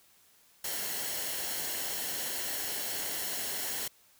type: noise with comb filter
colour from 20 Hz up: white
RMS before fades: -35 dBFS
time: 0.64-3.88 s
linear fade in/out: 5 ms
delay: 0.82 ms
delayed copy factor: -0.5
effects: white hiss -63 dBFS RMS until 4.19 s